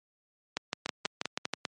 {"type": "two click trains", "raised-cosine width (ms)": 0.2, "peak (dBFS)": [-13, -12], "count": [5, 7], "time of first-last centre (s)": [[0.86, 1.652], [0.57, 1.536]], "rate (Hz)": [5.05, 6.21], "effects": ["high-pass 150 Hz 12 dB/octave", "MP3 48 kbps"]}